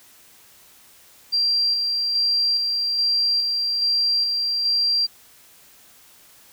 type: tone with tremolo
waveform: sine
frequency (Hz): 4734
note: D8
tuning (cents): +13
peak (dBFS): -17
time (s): 1.32-5.07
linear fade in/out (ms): 20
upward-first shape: square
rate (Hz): 1.2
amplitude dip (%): 30
effects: white hiss -51 dBFS RMS until 6.52 s